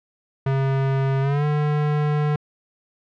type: tone with pitch glide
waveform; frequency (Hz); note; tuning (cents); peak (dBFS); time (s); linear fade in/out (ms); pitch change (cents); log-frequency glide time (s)
square; 135.2 to 149.15; C#3 to D3; -43 to +27; -19; 0.46-2.36; 5; +170; 1.21-1.45
effects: low-pass 2000 Hz 12 dB/octave